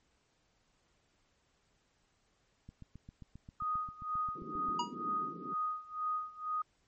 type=click train; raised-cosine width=5 ms; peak=-37 dBFS; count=16; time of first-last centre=2.69-4.687 s; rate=7.51 Hz
type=tone with tremolo; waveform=sine; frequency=1244.5 Hz; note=D#6; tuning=in tune; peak=-31 dBFS; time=3.6-6.62 s; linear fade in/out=5 ms; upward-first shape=sine; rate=2.1 Hz; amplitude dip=90%
type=band-pass noise; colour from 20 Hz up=pink; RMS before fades=-46 dBFS; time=4.35-5.54 s; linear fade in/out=10 ms; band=170 to 420 Hz; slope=48 dB/octave
type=tone with exponential decay; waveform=square; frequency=958 Hz; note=A#5; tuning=47 cents sharp; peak=-29 dBFS; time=4.79-4.95 s; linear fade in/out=5 ms; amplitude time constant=34 ms
effects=pink hiss -74 dBFS RMS until 6.87 s + MP3 32 kbps